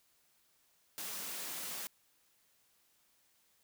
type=high-pass noise; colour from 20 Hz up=white; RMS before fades=-42 dBFS; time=0.98-1.87 s; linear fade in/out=0 ms; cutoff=140 Hz; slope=48 dB/octave; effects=white hiss -72 dBFS RMS until 3.63 s